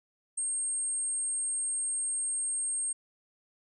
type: tone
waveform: sine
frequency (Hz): 8530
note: C9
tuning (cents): +32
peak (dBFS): -29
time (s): 0.37-2.93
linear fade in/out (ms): 10
effects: none